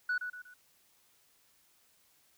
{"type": "tone with echo", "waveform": "sine", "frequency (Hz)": 1476, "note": "F#6", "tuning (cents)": -5, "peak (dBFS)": -27, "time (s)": [0.09, 0.18], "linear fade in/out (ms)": 5, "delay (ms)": 120, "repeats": 3, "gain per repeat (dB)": -8, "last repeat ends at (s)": 0.54, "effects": ["tanh soft clip ceiling -27 dBFS", "white hiss -68 dBFS RMS until 2.37 s"]}